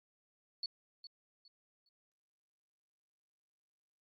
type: tone with echo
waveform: sine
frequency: 4435 Hz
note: C#8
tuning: in tune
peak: -36 dBFS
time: 0.63-0.66 s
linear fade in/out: 2 ms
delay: 410 ms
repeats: 3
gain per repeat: -12 dB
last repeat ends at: 1.89 s
effects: Opus 48 kbps